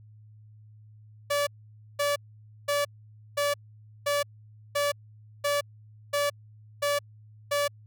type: tone bursts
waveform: sawtooth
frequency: 576 Hz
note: D5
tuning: 34 cents flat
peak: -20 dBFS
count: 10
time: 1.3-7.68 s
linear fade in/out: 10 ms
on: 170 ms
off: 520 ms
effects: added 107 Hz sine -49 dBFS peak until 7.86 s